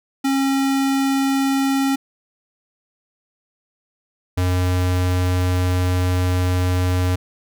square tone pair in turn, 271.7 / 90.67 Hz, C#4 / F#2, -35 / -35 cents, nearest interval octave + perfect fifth, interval 1900 cents, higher first, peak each -17 dBFS, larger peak neither, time 0.24-1.96 / 4.37-7.16 s, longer second, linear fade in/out 10 ms, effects none

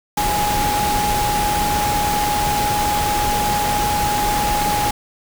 sine tone in noise, 830.6 Hz, G#5, in tune, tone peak -18 dBFS, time 0.17-4.91 s, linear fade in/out 5 ms, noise pink, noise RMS -22 dBFS, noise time 0.17-4.91 s, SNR +1 dB, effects none

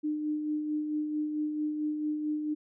sine tone with tremolo, 302.6 Hz, D#4, 48 cents flat, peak -27 dBFS, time 0.03-2.55 s, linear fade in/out 20 ms, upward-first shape sine, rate 4.5 Hz, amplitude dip 40%, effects none

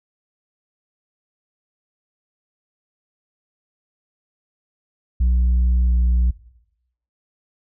sine tone with pitch glide, 61.1 to 60.36 Hz, B1 to B1, -18 to -39 cents, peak -11 dBFS, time 5.2-6.31 s, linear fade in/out 10 ms, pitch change -21 cents, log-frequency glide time 5.84-5.92 s, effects noise-tail reverb RT60 0.8 s tail -19 dB re dry + tanh soft clip ceiling -13 dBFS

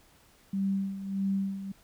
sine tone with tremolo, 195.1 Hz, G3, 8 cents flat, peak -25 dBFS, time 0.53-1.72 s, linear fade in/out 5 ms, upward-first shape sine, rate 1.6 Hz, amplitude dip 70%, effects pink hiss -61 dBFS RMS until 1.83 s

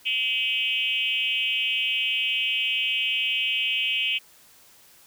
sine tone with frequency modulation, 2794 Hz, F7, in tune, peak -22 dBFS, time 0.05-4.19 s, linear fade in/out 20 ms, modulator 243 Hz, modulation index 1.6, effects white hiss -54 dBFS RMS until 5.06 s

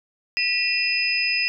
sine tone cluster, 1955 / 2446 / 2684 / 5020 Hz, B6 / D#7 / E7 / D#8, -18 / -30 / +31 / +15 cents, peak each -31 / -27 / -23 / -24 dBFS, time 0.37-1.48 s, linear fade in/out 0 ms, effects none

